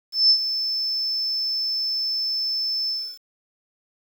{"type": "tone with ADSR envelope", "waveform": "sine", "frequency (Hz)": 5274, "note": "E8", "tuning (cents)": 0, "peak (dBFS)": -11, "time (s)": [0.12, 3.19], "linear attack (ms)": 180, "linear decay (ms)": 75, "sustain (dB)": -11, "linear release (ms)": 300, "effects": ["8-bit"]}